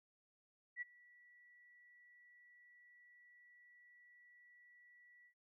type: tone with ADSR envelope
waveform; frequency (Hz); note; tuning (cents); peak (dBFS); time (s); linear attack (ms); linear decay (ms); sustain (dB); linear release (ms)
sine; 1948; B6; -24; -39; 0.76-5.34; 55; 19; -24; 85
effects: none